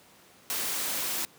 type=noise; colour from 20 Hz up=white; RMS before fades=-31 dBFS; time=0.5-1.25 s; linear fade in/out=0 ms; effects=pink hiss -56 dBFS RMS until 1.38 s + high-pass 150 Hz 12 dB/octave